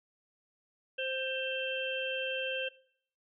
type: harmonic tone with a mistuned harmonic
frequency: 524 Hz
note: C5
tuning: 2 cents sharp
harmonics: 1 / 3 / 5 / 6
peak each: -36 / -40 / -37 / -40 dBFS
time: 0.98-2.69 s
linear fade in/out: 10 ms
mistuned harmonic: 5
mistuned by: +44 cents
effects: noise-tail reverb RT60 0.6 s tail -20 dB re dry